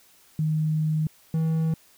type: tone pair in turn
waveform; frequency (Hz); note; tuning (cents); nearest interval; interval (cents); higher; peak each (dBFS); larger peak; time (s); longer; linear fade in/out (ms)
sine / triangle; 155.56 / 160.77; D#3 / E3; 0 / -43; minor second; 57; second; -21 / -19; second; 0.39-1.07 / 1.34-1.74; first; 2
effects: white hiss -57 dBFS RMS until 1.97 s